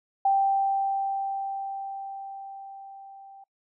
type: tone with level ramp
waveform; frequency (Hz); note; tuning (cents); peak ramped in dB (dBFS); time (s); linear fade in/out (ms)
sine; 784; G5; 0; -18 to -45; 0.25-3.44; 5
effects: noise-tail reverb RT60 0.1 s tail -23 dB re dry